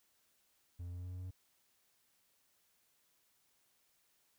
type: tone with pitch steps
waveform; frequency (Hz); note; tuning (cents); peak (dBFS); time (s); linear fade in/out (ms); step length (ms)
triangle; 87.31 / 87.97 / 88.63 / 89.3 / 89.97 / 90.65 / 91.33 / 92.02; F2 / F2 / F2 / F2 / F#2 / F#2 / F#2 / F#2; 0 / +13 / +26 / +39 / -48 / -35 / -22 / -9; -40; 0.79-1.31; 10; 65
effects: white hiss -75 dBFS RMS until 4.38 s